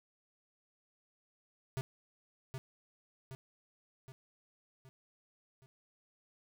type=tone with echo; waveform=square; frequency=132 Hz; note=C3; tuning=16 cents sharp; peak=-35 dBFS; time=1.77-1.81 s; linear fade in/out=0 ms; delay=770 ms; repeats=5; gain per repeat=-5 dB; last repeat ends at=5.66 s; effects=none